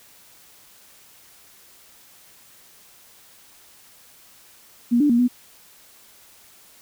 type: tone with pitch steps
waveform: sine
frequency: 238.7 / 293.4 / 237.1 / 246.6 Hz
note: A#3 / D4 / A#3 / B3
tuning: +41 / -2 / +30 / -2 cents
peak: -14 dBFS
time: 4.91-5.282 s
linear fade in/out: 20 ms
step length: 93 ms
effects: white hiss -51 dBFS RMS until 6.81 s